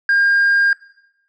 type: tone with tanh clipping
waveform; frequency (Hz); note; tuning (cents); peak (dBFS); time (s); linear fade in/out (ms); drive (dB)
sine; 1610; G6; +46; -12; 0.09-0.73; 2; 1
effects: noise-tail reverb RT60 0.9 s tail -20 dB re dry